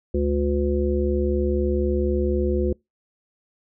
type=harmonic tone; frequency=72 Hz; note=D2; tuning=34 cents flat; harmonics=1 / 3 / 5 / 7; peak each=-23 / -27 / -23 / -28 dBFS; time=0.14-2.73 s; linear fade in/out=5 ms; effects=noise-tail reverb RT60 0.2 s tail -26 dB re dry